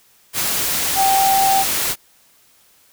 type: tone in noise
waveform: sine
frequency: 778 Hz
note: G5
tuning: 13 cents flat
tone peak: -13 dBFS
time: 0.95-1.65 s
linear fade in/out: 50 ms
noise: white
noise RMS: -20 dBFS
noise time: 0.33-1.96 s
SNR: +4 dB
effects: white hiss -54 dBFS RMS until 2.92 s